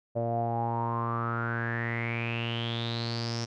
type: tone with low-pass filter sweep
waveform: sawtooth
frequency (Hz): 116.54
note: A#2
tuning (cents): 0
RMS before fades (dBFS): -31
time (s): 0.15-3.46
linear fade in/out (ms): 20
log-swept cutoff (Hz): 600 to 5600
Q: 9.9
effects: none